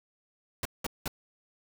pink noise bursts, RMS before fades -32 dBFS, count 3, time 0.63-1.079 s, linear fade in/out 2 ms, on 23 ms, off 190 ms, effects none

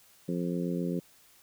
harmonic tone, 87.5 Hz, F2, 4 cents sharp, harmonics 2 / 3 / 4 / 5 / 6, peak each -31 / -35 / -37 / -39 / -41 dBFS, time 0.28-1 s, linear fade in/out 10 ms, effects white hiss -60 dBFS RMS until 1.42 s

